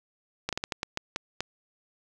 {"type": "slowing click train", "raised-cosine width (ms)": 0.2, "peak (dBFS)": -12, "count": 9, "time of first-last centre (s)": [0.49, 1.406], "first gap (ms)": 37, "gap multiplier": 1.31, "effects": []}